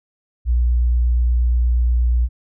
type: tone with vibrato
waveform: sine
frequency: 60.1 Hz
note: B1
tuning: 46 cents flat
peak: -13 dBFS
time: 0.45-2.29 s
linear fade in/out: 50 ms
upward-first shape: square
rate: 8.4 Hz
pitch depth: 9 cents each way
effects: none